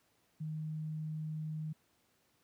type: tone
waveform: sine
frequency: 155.56 Hz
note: D#3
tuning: in tune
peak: -36 dBFS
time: 0.4-1.73 s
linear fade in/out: 10 ms
effects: pink hiss -73 dBFS RMS until 2.43 s + high-pass 100 Hz 12 dB/octave